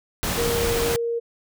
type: noise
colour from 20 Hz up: pink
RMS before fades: -25 dBFS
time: 0.23-0.96 s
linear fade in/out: 0 ms
type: tone with pitch glide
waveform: sine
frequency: 470 to 467 Hz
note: A#4 to A#4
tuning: +14 to +3 cents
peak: -22 dBFS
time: 0.37-1.2 s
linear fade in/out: 20 ms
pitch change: -11 cents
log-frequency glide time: 0.49-0.79 s
effects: none